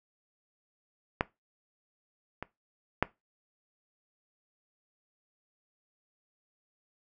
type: clicks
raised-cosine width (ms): 0.5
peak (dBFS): -10 / -21 / -8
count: 3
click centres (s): 1.209 / 2.426 / 3.026
effects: noise-tail reverb RT60 0.2 s tail -19 dB re dry